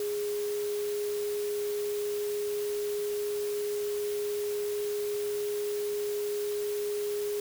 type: tone in noise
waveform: sine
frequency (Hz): 414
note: G#4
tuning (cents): -5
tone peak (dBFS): -29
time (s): 0-7.4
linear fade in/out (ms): 2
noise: white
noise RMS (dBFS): -43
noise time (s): 0-7.4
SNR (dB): +11
effects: none